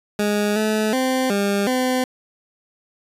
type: tone with pitch steps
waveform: 20% pulse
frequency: 207.5 / 215.8 / 259.3 / 200.8 / 255.3 Hz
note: G#3 / A3 / C4 / G3 / C4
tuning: -1 / -33 / -15 / +42 / -42 cents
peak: -13 dBFS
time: 0.19-2.04 s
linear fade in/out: 2 ms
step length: 370 ms
effects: resampled to 32000 Hz